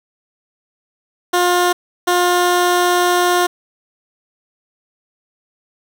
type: tone bursts at uneven times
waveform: 15% pulse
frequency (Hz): 355.4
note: F4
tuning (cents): +30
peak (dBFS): -6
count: 2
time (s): 1.33-1.73 / 2.07-3.47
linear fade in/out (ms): 10
effects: none